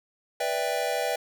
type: chord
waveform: square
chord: E minor seventh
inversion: second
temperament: equal with one note detuned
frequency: 493.9 / 587.3 / 659.3 / 791.7 Hz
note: B4 / D5 / E5 / G5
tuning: 0 / 0 / 0 / +17 cents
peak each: -32 dBFS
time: 0.4-1.16 s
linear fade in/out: 5 ms
effects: none